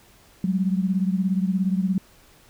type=beating tone pair; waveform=sine; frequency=185 / 202 Hz; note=F#3 / G#3; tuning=0 / -48 cents; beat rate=17 Hz; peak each=-21 / -25 dBFS; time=0.44-1.98 s; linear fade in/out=2 ms; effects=pink hiss -54 dBFS RMS until 2.49 s